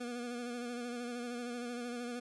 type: tone with vibrato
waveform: 25% pulse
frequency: 241.6 Hz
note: B3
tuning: 38 cents flat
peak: -35 dBFS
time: 0-2.2 s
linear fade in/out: 10 ms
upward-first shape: sine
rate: 13 Hz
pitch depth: 37 cents each way
effects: resampled to 24000 Hz + 12-bit

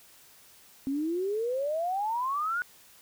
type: exponential sweep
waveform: sine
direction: up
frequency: 264.8 to 1486 Hz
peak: -27 dBFS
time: 0.87-2.62 s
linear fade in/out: 0 ms
effects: white hiss -56 dBFS RMS until 3.01 s

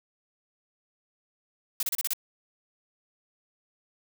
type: noise bursts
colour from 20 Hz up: blue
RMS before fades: -28 dBFS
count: 6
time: 1.8-2.134 s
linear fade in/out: 2 ms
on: 29 ms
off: 32 ms
effects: none

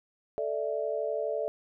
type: chord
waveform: sine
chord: A suspended fourth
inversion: none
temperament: equal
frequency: 440 / 587.3 / 659.3 Hz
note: A4 / D5 / E5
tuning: 0 / 0 / 0 cents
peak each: -33 / -32 / -34 dBFS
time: 0.38-1.48 s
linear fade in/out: 0 ms
effects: none

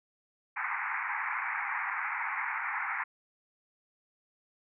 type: band-pass noise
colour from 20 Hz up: white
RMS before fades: -34 dBFS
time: 0.56-3.04 s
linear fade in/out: 10 ms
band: 800 to 2300 Hz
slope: 96 dB/octave
effects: none

